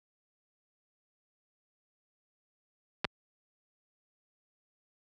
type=clicks; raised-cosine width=0.3 ms; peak=-13 dBFS; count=2; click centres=3.045 / 3.05 s; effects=high-pass 60 Hz 12 dB/octave